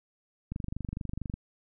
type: click train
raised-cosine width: 5 ms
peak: -22 dBFS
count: 21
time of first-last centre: 0.52-1.34 s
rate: 24.4 Hz
effects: none